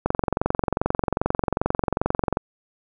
click train, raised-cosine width 1 ms, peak -6 dBFS, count 53, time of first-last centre 0.06-2.371 s, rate 22.5 Hz, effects none

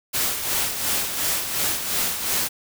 white noise with tremolo, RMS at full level -22 dBFS, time 0.13-2.49 s, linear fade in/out 20 ms, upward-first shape sine, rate 2.8 Hz, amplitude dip 55%, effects none

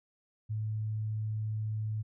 sine tone, 108.2 Hz, A2, 29 cents flat, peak -31 dBFS, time 0.49-2.03 s, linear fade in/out 20 ms, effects none

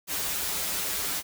white noise with comb filter, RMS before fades -30 dBFS, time 0.07-1.23 s, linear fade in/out 50 ms, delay 8.5 ms, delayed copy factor -0.95, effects none

